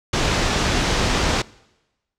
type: low-pass noise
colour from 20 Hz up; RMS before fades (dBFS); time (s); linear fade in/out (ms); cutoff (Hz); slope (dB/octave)
pink; -20; 0.13-1.42; 5; 6600; 24
effects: noise-tail reverb RT60 1.0 s tail -23 dB re dry